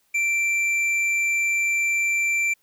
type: tone with hard clipping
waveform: sine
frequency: 2349 Hz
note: D7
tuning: in tune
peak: -21 dBFS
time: 0.14-2.54 s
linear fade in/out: 10 ms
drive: 6 dB
effects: white hiss -66 dBFS RMS until 2.62 s